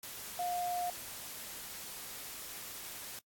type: tone in noise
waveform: sine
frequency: 710 Hz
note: F5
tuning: 28 cents sharp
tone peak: -33 dBFS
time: 0.39-0.9 s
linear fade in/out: 2 ms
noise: white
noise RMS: -45 dBFS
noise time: 0.03-3.19 s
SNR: +9 dB
effects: noise-tail reverb RT60 0.1 s tail -25 dB re dry + AAC 64 kbps